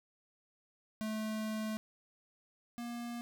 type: tone pair in turn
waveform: square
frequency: 217 / 237.6 Hz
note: A3 / A#3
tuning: -24 / +33 cents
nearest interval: major second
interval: 157 cents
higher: second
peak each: -36 / -40 dBFS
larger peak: first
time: 1.01-1.77 / 2.78-3.21 s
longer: first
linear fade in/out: 0 ms
effects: none